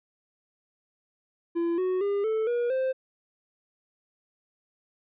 triangle tone with pitch steps, 338.9 / 369.6 / 403 / 439.5 / 479.3 / 522.7 Hz, E4 / F#4 / G4 / A4 / A#4 / C5, +48 / -2 / +48 / -2 / +48 / -2 cents, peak -22 dBFS, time 1.55-2.93 s, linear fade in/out 20 ms, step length 230 ms, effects resampled to 8000 Hz

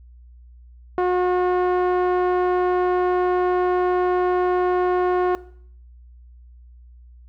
sawtooth tone with low-pass filter, 361.5 Hz, F#4, 40 cents flat, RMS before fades -20 dBFS, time 0.98-5.35 s, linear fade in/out 0 ms, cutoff 1100 Hz, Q 1.1, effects noise-tail reverb RT60 0.6 s tail -19 dB re dry + added 60 Hz sine -43 dBFS peak until 7.28 s

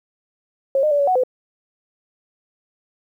sine tone with pitch steps, 542 / 609 / 578 / 565 / 740 / 508 Hz, C#5 / D#5 / D5 / C#5 / F#5 / B4, -39 / -37 / -28 / +33 / 0 / +49 cents, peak -14 dBFS, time 0.75-1.236 s, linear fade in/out 2 ms, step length 81 ms, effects 9-bit

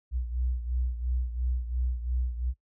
sine beating tone pair, 61.1 / 64 Hz, B1 / C2, -18 / -38 cents, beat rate 2.9 Hz, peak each -28 / -34 dBFS, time 0.11-2.54 s, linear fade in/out 50 ms, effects noise-tail reverb RT60 0.1 s tail -18 dB re dry

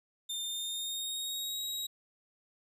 sawtooth tone with pitch glide, 3610 to 3820 Hz, A7 to A#7, +44 to +42 cents, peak -32 dBFS, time 0.29-1.87 s, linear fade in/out 10 ms, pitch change +98 cents, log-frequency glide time 0.46-1.64 s, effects none

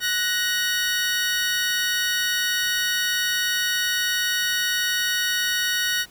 20% pulse tone pair together, 1480 / 1878.7 Hz, F#6 / A#6, 0 / +13 cents, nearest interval major third, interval 413 cents, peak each -19 dBFS, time 0-6.06 s, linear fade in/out 50 ms, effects pink hiss -51 dBFS RMS until 6.1 s

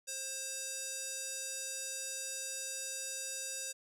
square tone with band-pass filter, 532 Hz, C5, 29 cents sharp, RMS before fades -41 dBFS, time 0.07-3.73 s, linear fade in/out 20 ms, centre 7400 Hz, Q 2.5, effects none

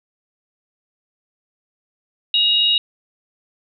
sine tone pair together, 2856 / 3799 Hz, F7 / A#7, +38 / +32 cents, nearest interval perfect fourth, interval 494 cents, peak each -16 dBFS, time 2.34-2.78 s, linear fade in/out 2 ms, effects none

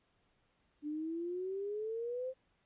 sine exponential sweep, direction up, 292.3 to 527 Hz, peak -36 dBFS, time 0.82-2.34 s, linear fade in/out 50 ms, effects pink hiss -75 dBFS RMS until 2.65 s + resampled to 8000 Hz

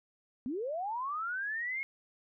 sine linear sweep, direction up, 230 to 2186 Hz, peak -33 dBFS, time 0.46-1.83 s, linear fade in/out 0 ms, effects none

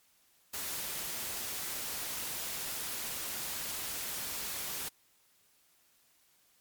white noise, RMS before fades -38 dBFS, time 0.53-4.89 s, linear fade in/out 10 ms, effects white hiss -68 dBFS RMS until 6.6 s + MP3 96 kbps

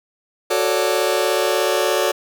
sawtooth chord, D major seventh, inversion first, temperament just, 367.1 / 440.5 / 550.6 / 587.3 Hz, F#4 / A4 / C#5 / D5, -14 / +2 / -12 / 0 cents, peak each -18 dBFS, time 0.5-2.12 s, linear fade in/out 10 ms, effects none

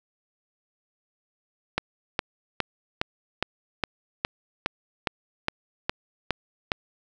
click train, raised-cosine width 0.3 ms, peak -7 dBFS, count 13, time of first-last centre 1.78-6.718 s, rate 2.43 Hz, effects none

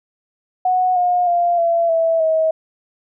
sine tone with pitch steps, 736 / 715.5 / 695.5 / 676.1 / 657.2 / 638.9 Hz, F#5 / F5 / F5 / E5 / E5 / D#5, -9 / +42 / -7 / +44 / -5 / +46 cents, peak -13 dBFS, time 0.65-2.51 s, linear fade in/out 5 ms, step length 310 ms, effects none

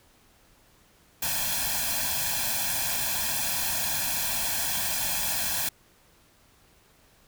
white noise with comb filter, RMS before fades -28 dBFS, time 1.22-5.69 s, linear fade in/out 5 ms, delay 1.2 ms, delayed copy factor +0.85, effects pink hiss -60 dBFS RMS until 7.27 s

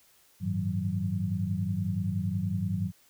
sine tone cluster, 97.2 / 107.9 / 159.1 / 185.1 Hz, G2 / A2 / D#3 / F#3, -14 / -33 / +39 / +1 cents, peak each -32 / -34 / -35 / -31 dBFS, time 0.4-2.92 s, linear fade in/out 50 ms, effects white hiss -62 dBFS RMS until 3.09 s

